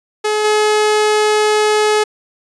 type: tone with level steps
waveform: sawtooth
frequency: 425.1 Hz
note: G#4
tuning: 40 cents sharp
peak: -10 / -7 dBFS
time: 0.24-2.04 s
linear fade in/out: 10 ms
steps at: 0.44 s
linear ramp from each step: 10 ms
effects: resampled to 22050 Hz